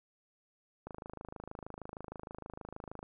click train, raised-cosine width 1 ms, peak -29 dBFS, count 58, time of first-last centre 0.87-3.029 s, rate 26.4 Hz, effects none

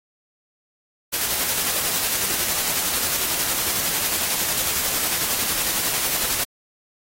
white noise with tremolo, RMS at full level -22 dBFS, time 1.12-6.45 s, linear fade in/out 20 ms, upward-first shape square, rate 11 Hz, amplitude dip 25%, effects AAC 48 kbps

